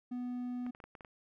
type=tone; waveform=triangle; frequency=246.9 Hz; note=B3; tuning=in tune; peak=-34 dBFS; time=0.11-0.71 s; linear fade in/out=10 ms
type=clicks; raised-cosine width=0.5 ms; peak=-35 dBFS; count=7; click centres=0.665 / 0.749 / 0.802 / 0.84 / 0.952 / 1.008 / 1.048 s
effects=none